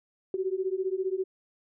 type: beating tone pair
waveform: sine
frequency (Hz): 370.4 / 385.4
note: F#4 / G4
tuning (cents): +2 / -29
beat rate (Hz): 15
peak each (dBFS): -30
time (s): 0.34-1.24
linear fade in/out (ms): 2
effects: none